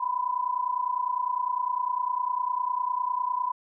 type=tone pair together; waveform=sine; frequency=982.1 / 1012 Hz; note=B5 / B5; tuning=-10 / +42 cents; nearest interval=minor second; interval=52 cents; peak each=-28 dBFS; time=0-3.52 s; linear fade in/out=10 ms; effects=none